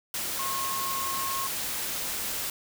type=tone in noise; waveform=sine; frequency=1081 Hz; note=C#6; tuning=44 cents flat; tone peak=-31 dBFS; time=0.39-1.47 s; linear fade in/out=2 ms; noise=white; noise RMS=-32 dBFS; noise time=0.14-2.5 s; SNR=-2 dB; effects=none